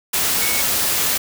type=tone in noise; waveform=sine; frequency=2217 Hz; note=C#7; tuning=in tune; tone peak=-25 dBFS; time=0.41-0.62 s; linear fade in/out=10 ms; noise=white; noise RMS=-19 dBFS; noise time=0.13-1.18 s; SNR=-9 dB; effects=none